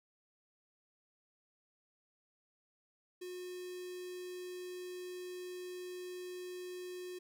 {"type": "tone with notch filter", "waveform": "square", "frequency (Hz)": 362.3, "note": "F#4", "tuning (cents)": -36, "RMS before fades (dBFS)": -45, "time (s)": [3.21, 7.19], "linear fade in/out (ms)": 10, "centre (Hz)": 1200, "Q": 1.1, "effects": []}